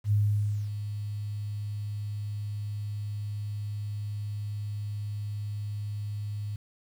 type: tone with ADSR envelope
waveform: sine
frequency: 103.8 Hz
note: G#2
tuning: in tune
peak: -20 dBFS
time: 0.04-6.56 s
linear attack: 77 ms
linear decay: 570 ms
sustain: -11 dB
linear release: 4 ms
effects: 9-bit